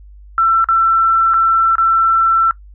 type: tone with dropouts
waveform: sine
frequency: 1341 Hz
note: E6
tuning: 29 cents sharp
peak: -9 dBFS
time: 0.38-2.51 s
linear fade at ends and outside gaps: 1 ms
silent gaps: 0.643-0.687 / 1.337-1.341 / 1.755-1.782 s
effects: noise-tail reverb RT60 0.1 s tail -18 dB re dry + added 50 Hz sine -36 dBFS peak until 2.74 s